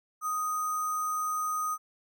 sine tone with sample-and-hold, 1244.5 Hz, D#6, in tune, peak -28 dBFS, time 0.21-1.78 s, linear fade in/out 50 ms, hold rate 7350 Hz, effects none

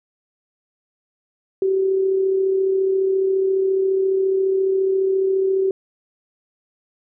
sine tone with amplitude modulation, 383.5 Hz, G4, 38 cents flat, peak -14 dBFS, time 1.62-5.71 s, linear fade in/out 2 ms, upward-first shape sine, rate 34.5 Hz, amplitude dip 35%, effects none

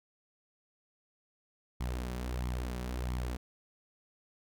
sawtooth tone with flanger, 61.74 Hz, B1, in tune, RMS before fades -36 dBFS, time 1.8-3.37 s, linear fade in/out 10 ms, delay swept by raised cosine 0.9 to 5.3 ms, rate 1.5 Hz, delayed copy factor +0.55, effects none

